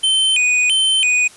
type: tone with vibrato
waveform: square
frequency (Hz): 2766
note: F7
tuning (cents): -17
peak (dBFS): -13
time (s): 0.03-1.28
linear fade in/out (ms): 10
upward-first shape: square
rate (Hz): 1.5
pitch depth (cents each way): 190
effects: white hiss -43 dBFS RMS until 1.36 s + resampled to 24000 Hz